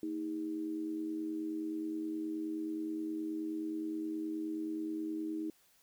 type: tone with amplitude modulation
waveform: sine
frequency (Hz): 316.3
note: D#4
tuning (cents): +29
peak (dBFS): -32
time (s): 0.03-5.5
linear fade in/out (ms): 2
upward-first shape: sine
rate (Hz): 89.5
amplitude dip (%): 65
effects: white hiss -68 dBFS RMS until 5.82 s